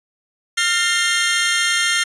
sawtooth tone cluster, 1392 / 1817 / 2104 / 3184 Hz, F6 / A#6 / C7 / G7, -6 / -45 / +9 / +26 cents, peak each -18 dBFS, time 0.57-2.04 s, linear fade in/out 10 ms, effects resampled to 24000 Hz

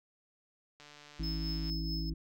click train, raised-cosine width 0.2 ms, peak -36 dBFS, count 133, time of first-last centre 0.8-1.698 s, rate 147 Hz
harmonic tone, 53.9 Hz, A1, 35 cents flat, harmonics 1 / 3 / 5 / 6, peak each -35 / -39 / -45 / -43 dBFS, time 1.19-2.14 s, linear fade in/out 10 ms
triangle tone with tremolo, 5200 Hz, E8, 24 cents flat, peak -36 dBFS, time 1.23-2.1 s, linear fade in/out 5 ms, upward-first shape triangle, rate 4.6 Hz, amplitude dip 65%
effects none

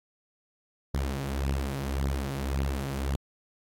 sawtooth beating tone pair, 67.6 / 69.4 Hz, C#2 / C#2, -43 / +3 cents, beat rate 1.8 Hz, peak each -26 / -28 dBFS, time 0.94-3.16 s, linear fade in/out 5 ms, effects AAC 64 kbps

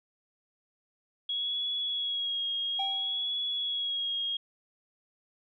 sine tone with vibrato, 3322 Hz, G#7, in tune, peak -29 dBFS, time 1.29-4.37 s, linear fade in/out 5 ms, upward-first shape sine, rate 0.59 Hz, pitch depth 31 cents each way
triangle tone with exponential decay, 781 Hz, G5, 7 cents flat, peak -28 dBFS, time 2.79-3.35 s, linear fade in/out 5 ms, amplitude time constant 120 ms
effects none

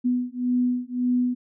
sine beating tone pair, 246.9 / 248.7 Hz, B3 / B3, 0 / +12 cents, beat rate 1.8 Hz, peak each -24 dBFS, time 0.04-1.35 s, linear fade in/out 20 ms, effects none

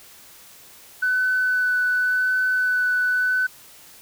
sine tone with vibrato, 1500 Hz, F#6, 23 cents sharp, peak -17 dBFS, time 1.02-3.47 s, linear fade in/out 10 ms, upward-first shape sine, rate 0.9 Hz, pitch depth 11 cents each way, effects tanh soft clip ceiling -13 dBFS + white hiss -47 dBFS RMS until 4.01 s

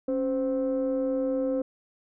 sine tone pair together, 274 / 518.4 Hz, C#4 / C5, -20 / -16 cents, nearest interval major seventh, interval 1104 cents, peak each -26 / -25 dBFS, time 0.08-1.62 s, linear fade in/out 5 ms, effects tanh soft clip ceiling -20 dBFS

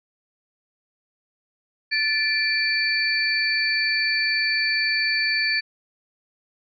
sine tone cluster, 1749 / 2350 / 4513 Hz, A6 / D7 / C#8, -11 / +1 / +30 cents, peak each -24 dBFS, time 1.91-5.61 s, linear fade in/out 20 ms, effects none

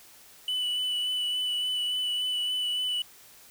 triangle tone with vibrato, 2978 Hz, F#7, 11 cents sharp, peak -25 dBFS, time 0.48-3.02 s, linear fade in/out 2 ms, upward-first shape sine, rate 3.5 Hz, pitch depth 16 cents each way, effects white hiss -53 dBFS RMS until 3.5 s

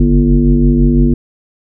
sine tone with frequency modulation, 146.83 Hz, D3, in tune, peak -6 dBFS, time 0-1.14 s, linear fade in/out 5 ms, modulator 95.9 Hz, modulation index 1.7, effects none

